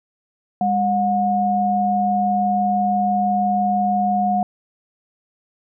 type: tone pair together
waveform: sine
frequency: 202.5 / 723.5 Hz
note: G#3 / F#5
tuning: -43 / -39 cents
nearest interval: octave + minor seventh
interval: 2204 cents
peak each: -21 / -17 dBFS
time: 0.61-4.43 s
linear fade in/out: 2 ms
effects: none